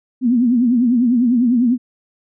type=tone with vibrato; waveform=sine; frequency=242.6 Hz; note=B3; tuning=31 cents flat; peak=-11 dBFS; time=0.21-1.78 s; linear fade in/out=50 ms; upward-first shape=triangle; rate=10 Hz; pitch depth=140 cents each way; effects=none